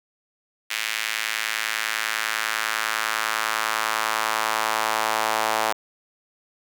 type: tone with high-pass filter sweep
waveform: sawtooth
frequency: 110 Hz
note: A2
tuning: in tune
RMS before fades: -25 dBFS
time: 0.7-5.73 s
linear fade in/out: 10 ms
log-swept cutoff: 2200 to 790 Hz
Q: 1.7
effects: none